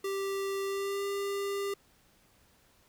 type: tone with pitch glide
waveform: square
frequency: 392 to 398.9 Hz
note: G4 to G4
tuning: 0 to +30 cents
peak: -32 dBFS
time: 0.04-1.74 s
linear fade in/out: 5 ms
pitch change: +30 cents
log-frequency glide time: 0.64-1.04 s
effects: pink hiss -65 dBFS RMS until 2.88 s